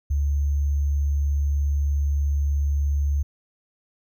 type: tone with sample-and-hold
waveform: sine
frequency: 71.6 Hz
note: D2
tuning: 43 cents flat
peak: -19 dBFS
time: 0.1-3.23 s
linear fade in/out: 10 ms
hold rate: 6300 Hz
effects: none